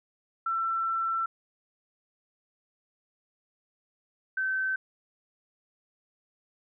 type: tone pair in turn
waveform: sine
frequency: 1342 / 1538.1 Hz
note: E6 / G6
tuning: +31 / -33 cents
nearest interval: major second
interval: 236 cents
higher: second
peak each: -26 dBFS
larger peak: neither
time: 0.46-1.26 / 4.37-4.76 s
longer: first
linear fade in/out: 5 ms
effects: none